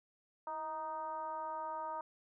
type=tone with frequency modulation; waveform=sine; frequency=937 Hz; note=A#5; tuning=9 cents sharp; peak=-38 dBFS; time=0.47-2.01 s; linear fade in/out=2 ms; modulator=305 Hz; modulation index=0.9; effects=none